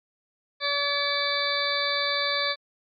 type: harmonic tone with a mistuned harmonic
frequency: 572 Hz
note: D5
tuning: 46 cents flat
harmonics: 1 / 2 / 3 / 4 / 6 / 7 / 8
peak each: -31 / -31 / -31 / -31 / -31 / -31 / -31 dBFS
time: 0.6-2.56 s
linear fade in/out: 50 ms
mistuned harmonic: 6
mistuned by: +68 cents
effects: MP3 64 kbps